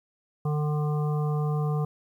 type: harmonic tone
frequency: 149.8 Hz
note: D3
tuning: 35 cents sharp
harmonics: 1 / 3 / 5 / 7 / 8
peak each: -24 / -34 / -38 / -41 / -42 dBFS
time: 0.45-1.85 s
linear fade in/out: 5 ms
effects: 10-bit